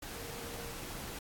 sine tone in noise, 466.2 Hz, A#4, in tune, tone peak -49 dBFS, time 0.16-0.73 s, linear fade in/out 5 ms, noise pink, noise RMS -44 dBFS, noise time 0.02-1.19 s, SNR -8 dB, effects AAC 64 kbps

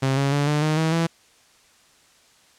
sawtooth tone with pitch steps, 133.9 / 138.78 / 143.84 / 149.09 / 154.52 / 160.16 / 166 Hz, C3 / C#3 / D3 / D3 / D#3 / E3 / E3, +40 / +2 / -36 / +26 / -12 / -50 / +12 cents, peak -15 dBFS, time 0.02-1.07 s, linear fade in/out 10 ms, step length 150 ms, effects white hiss -56 dBFS RMS until 2.58 s + low-pass 8000 Hz 12 dB/octave

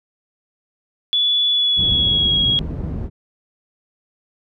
sine tone with pitch glide, 3430 to 3306 Hz, A7 to G#7, -45 to -9 cents, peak -14 dBFS, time 1.13-2.59 s, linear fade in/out 0 ms, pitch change -64 cents, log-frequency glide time 1.5-2.31 s
white low-pass noise, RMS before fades -25 dBFS, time 1.76-3.1 s, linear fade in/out 50 ms, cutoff 170 Hz, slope 12 dB/octave
effects none

